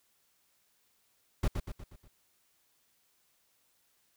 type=noise with echo; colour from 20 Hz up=brown; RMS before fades=-27 dBFS; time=1.43-1.48 s; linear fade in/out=5 ms; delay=120 ms; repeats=5; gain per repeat=-6 dB; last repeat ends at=2.08 s; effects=white hiss -72 dBFS RMS until 4.16 s